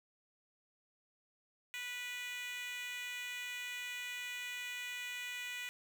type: tone with high-pass filter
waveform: 10% pulse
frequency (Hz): 491.4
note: B4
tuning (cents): -9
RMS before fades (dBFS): -43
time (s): 1.74-5.69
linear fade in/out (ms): 0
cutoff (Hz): 2200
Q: 2.3
effects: none